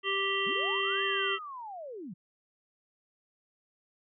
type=harmonic tone; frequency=392 Hz; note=G4; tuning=in tune; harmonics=1 / 3 / 5 / 7 / 8; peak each=-34 / -34 / -34 / -34 / -34 dBFS; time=0.03-1.39 s; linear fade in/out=50 ms
type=linear two-way sweep; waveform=sine; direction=up then down; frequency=155.2 to 1800 to 155.2 Hz; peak=-39 dBFS; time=0.46-2.14 s; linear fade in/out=10 ms; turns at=1.04 s
effects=none

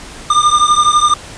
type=beating tone pair; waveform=square; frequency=1200 / 1212 Hz; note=D6 / D#6; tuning=+37 / -46 cents; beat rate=12 Hz; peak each=-12 dBFS; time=0.3-1.14 s; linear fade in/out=5 ms; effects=pink hiss -32 dBFS RMS until 1.37 s + resampled to 22050 Hz

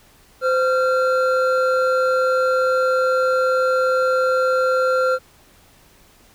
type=tone pair together; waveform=triangle; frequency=516 / 1378.4 Hz; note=C5 / F6; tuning=-24 / -23 cents; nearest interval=octave + perfect fourth; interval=1701 cents; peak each=-15 / -18 dBFS; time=0.41-5.19 s; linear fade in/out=50 ms; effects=pink hiss -52 dBFS RMS until 6.34 s

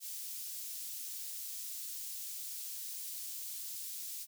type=high-pass noise; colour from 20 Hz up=white; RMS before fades=-43 dBFS; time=0-4.27 s; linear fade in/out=50 ms; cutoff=4800 Hz; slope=12 dB/octave; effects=none

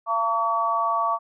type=harmonic tone; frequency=227.2 Hz; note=A#3; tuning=44 cents flat; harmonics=3 / 4 / 5; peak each=-27 / -27 / -22 dBFS; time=0.06-1.19 s; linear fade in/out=50 ms; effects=none

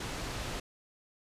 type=low-pass noise; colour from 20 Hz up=pink; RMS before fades=-38 dBFS; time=0-0.6 s; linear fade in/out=5 ms; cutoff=7000 Hz; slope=12 dB/octave; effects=resampled to 32000 Hz

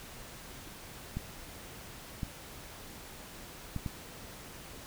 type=clicks; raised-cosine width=5 ms; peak=-22 dBFS; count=4; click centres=1.17 / 2.232 / 3.763 / 3.862 s; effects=pink hiss -48 dBFS RMS until 4.86 s

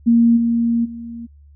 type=tone with level steps; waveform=sine; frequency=233.1 Hz; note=A#3; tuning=in tune; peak=-9 / -14 / -28 dBFS; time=0.06-1.27 s; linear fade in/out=20 ms; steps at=0.36 / 0.84 s; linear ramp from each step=20 ms; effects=added 72 Hz sine -43 dBFS peak until 1.55 s

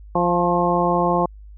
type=harmonic tone with a mistuned harmonic; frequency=174.61 Hz; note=F3; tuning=in tune; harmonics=1 / 2 / 3 / 4 / 5 / 6; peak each=-23 / -23 / -23 / -23 / -23 / -23 dBFS; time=0.15-1.26 s; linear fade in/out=5 ms; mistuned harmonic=6; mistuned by=+35 cents; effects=added 51 Hz sine -38 dBFS peak until 1.57 s

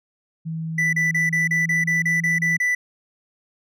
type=tone with pitch glide; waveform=sine; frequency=161.7 to 165.77 Hz; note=E3 to E3; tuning=-33 to +10 cents; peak=-25 dBFS; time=0.45-2.58 s; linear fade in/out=20 ms; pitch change=+43 cents; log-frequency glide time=1-2.12 s
type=tone bursts; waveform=triangle; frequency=1980 Hz; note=B6; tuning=4 cents sharp; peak=-16 dBFS; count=11; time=0.78-2.75 s; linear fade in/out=5 ms; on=150 ms; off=32 ms
effects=none

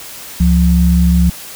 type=tone pair together; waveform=sine; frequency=69.6 / 175.13 Hz; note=C#2 / F3; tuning=+8 / +5 cents; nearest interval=octave + major third; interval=1597 cents; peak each=-10 dBFS; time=0.4-1.3 s; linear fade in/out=5 ms; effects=white hiss -31 dBFS RMS until 1.55 s

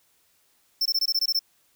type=tone bursts; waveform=square; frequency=5350 Hz; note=E8; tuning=25 cents sharp; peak=-21 dBFS; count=9; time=0.81-1.392 s; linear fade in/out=5 ms; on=46 ms; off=21 ms; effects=white hiss -65 dBFS RMS until 1.75 s

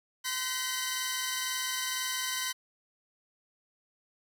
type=tone cluster; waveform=10% pulse; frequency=1026 / 1528 / 1915 Hz; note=C6 / G6 / A#6; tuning=-34 / -45 / +46 cents; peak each=-27 dBFS; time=0.24-2.53 s; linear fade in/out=20 ms; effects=none

